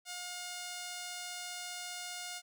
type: tone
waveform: 5% pulse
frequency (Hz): 715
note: F5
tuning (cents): +41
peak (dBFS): -29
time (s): 0.05-2.42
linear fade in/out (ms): 50
effects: none